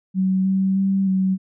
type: tone with pitch steps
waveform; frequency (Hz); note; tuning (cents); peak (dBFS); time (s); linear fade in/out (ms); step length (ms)
sine; 188.6 / 191.4 / 194 / 189.2; F#3 / G3 / G3 / F#3; +33 / -41 / -18 / +39; -16; 0.14-1.38; 50; 310
effects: none